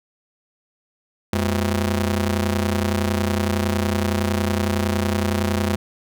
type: ring-modulated tone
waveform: sawtooth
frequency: 146.83 Hz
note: D3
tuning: in tune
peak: -12 dBFS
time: 1.33-5.76 s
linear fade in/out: 2 ms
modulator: 58 Hz
effects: none